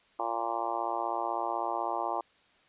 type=harmonic tone; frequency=116 Hz; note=A#2; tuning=8 cents flat; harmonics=3 / 4 / 5 / 6 / 7 / 8 / 9 / 10; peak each=-40 / -44 / -39 / -36 / -35 / -37 / -37 / -41 dBFS; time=0.19-2.21 s; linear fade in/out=5 ms; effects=white hiss -64 dBFS RMS until 2.68 s + resampled to 8000 Hz